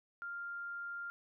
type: tone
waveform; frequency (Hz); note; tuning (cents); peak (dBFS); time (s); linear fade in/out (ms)
sine; 1396.9; F6; 0; -40; 0.22-1.1; 0
effects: none